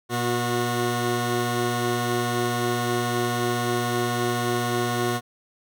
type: tone pair together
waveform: 15% pulse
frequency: 120 / 363.8 Hz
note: B2 / F#4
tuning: -49 / -29 cents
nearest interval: octave + perfect fifth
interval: 1920 cents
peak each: -19 dBFS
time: 0.09-5.21 s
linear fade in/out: 50 ms
effects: none